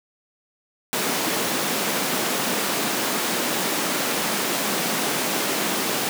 pink high-pass noise, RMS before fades -24 dBFS, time 0.93-6.09 s, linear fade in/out 0 ms, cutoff 190 Hz, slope 24 dB/octave, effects none

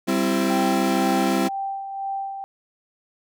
35% pulse chord, C major, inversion second, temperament equal with one note detuned, 196 / 261.6 / 334 Hz, G3 / C4 / E4, 0 / 0 / +23 cents, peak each -22 dBFS, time 0.07-1.49 s, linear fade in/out 20 ms
sine tone with tremolo, 784 Hz, G5, in tune, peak -24 dBFS, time 0.5-2.44 s, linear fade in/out 0 ms, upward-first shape sine, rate 2 Hz, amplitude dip 50%
effects none

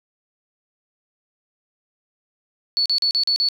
sine tone bursts, 4435 Hz, C#8, in tune, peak -16 dBFS, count 6, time 2.77-3.487 s, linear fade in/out 0 ms, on 87 ms, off 39 ms, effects 8-bit

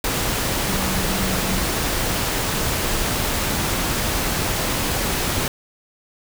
sine tone in noise, 189.5 Hz, F#3, 42 cents sharp, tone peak -26 dBFS, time 0.68-1.62 s, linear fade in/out 2 ms, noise pink, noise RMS -22 dBFS, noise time 0.04-5.48 s, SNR -7 dB, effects none

